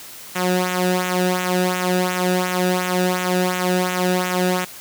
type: tone with flanger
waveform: sawtooth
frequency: 181.9 Hz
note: F#3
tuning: 29 cents flat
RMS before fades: -20 dBFS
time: 0.35-4.65 s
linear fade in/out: 10 ms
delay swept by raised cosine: 0.2 to 0.96 ms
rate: 2.8 Hz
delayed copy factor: -0.7
effects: white hiss -38 dBFS RMS until 4.8 s + high-pass 80 Hz 12 dB/octave